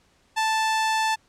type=tone; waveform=sawtooth; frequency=880 Hz; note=A5; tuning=in tune; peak=-17 dBFS; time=0.36-1.16 s; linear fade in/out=20 ms; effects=pink hiss -62 dBFS RMS until 1.28 s + low-pass 8000 Hz 12 dB/octave